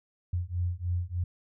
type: beating tone pair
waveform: sine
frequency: 86.8 / 90.1 Hz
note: F2 / F#2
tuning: -10 / -45 cents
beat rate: 3.3 Hz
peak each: -31 dBFS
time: 0.33-1.24 s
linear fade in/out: 5 ms
effects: none